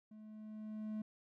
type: tone with level ramp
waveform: triangle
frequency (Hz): 215.1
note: A3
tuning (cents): -39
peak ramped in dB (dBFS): -51 to -36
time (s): 0.11-1.02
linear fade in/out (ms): 5
effects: none